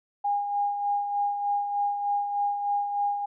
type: tone with tremolo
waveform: sine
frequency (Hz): 814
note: G#5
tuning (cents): -35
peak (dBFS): -22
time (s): 0.24-3.26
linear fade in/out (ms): 10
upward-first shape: sine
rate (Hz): 3.3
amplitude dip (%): 50
effects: none